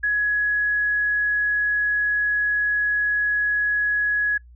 sine tone, 1678 Hz, G#6, 17 cents sharp, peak -18 dBFS, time 0.03-4.38 s, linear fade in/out 10 ms, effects noise-tail reverb RT60 0.1 s tail -24 dB re dry + added 60 Hz sine -44 dBFS peak until 4.55 s

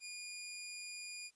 15% pulse tone, 2432 Hz, D#7, 40 cents flat, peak -38 dBFS, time 0-1.31 s, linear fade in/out 50 ms, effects white hiss -75 dBFS RMS until 1.35 s + resampled to 22050 Hz

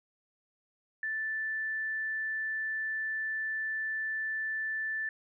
sine tone, 1760 Hz, A6, in tune, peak -31 dBFS, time 1.03-5.09 s, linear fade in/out 2 ms, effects none

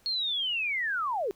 sine linear sweep, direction down, 4334 to 360.7 Hz, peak -27 dBFS, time 0.06-1.31 s, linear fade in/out 0 ms, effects pink hiss -63 dBFS RMS until 1.35 s

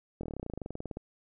slowing click train, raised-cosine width 2 ms, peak -24 dBFS, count 21, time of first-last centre 0.21-0.971 s, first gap 23 ms, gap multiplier 1.05, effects none

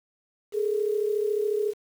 sine tone pair together, 415.3 / 449.3 Hz, G#4 / A4, 0 / +36 cents, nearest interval minor second, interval 136 cents, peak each -24 / -29 dBFS, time 0.52-1.74 s, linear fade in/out 50 ms, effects 8-bit

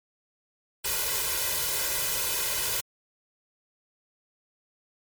white noise with comb filter, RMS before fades -28 dBFS, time 0.84-2.81 s, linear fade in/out 10 ms, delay 2 ms, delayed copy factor +0.9, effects MP3 96 kbps

